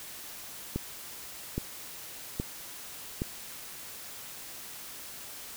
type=click train; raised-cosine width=3 ms; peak=-17 dBFS; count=4; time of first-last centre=0.76-3.219 s; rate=1.22 Hz; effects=white hiss -44 dBFS RMS until 5.56 s